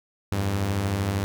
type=beating tone pair; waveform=sawtooth; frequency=86.5 / 99.5 Hz; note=F2 / G2; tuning=-16 / +26 cents; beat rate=13 Hz; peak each=-28 / -20 dBFS; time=0.32-1.24 s; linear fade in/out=0 ms; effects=none